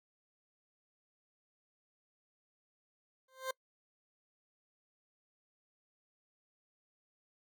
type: tone with exponential growth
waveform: 20% pulse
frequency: 523 Hz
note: C5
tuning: 1 cent flat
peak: -28 dBFS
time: 3.28-3.51 s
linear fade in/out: 5 ms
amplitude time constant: 48 ms
effects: noise-tail reverb RT60 0.1 s tail -24 dB re dry